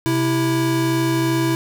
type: tone pair together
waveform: square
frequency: 130.8 / 329.6 Hz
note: C3 / E4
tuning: 0 / 0 cents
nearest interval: octave + major third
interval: 1600 cents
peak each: -22 / -19 dBFS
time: 0.06-1.55 s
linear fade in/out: 0 ms
effects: none